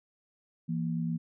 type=tone pair together; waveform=sine; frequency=165.96 / 234.7 Hz; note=E3 / A#3; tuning=+12 / +12 cents; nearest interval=tritone; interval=600 cents; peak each=-30 / -34 dBFS; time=0.68-1.18 s; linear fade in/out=20 ms; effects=none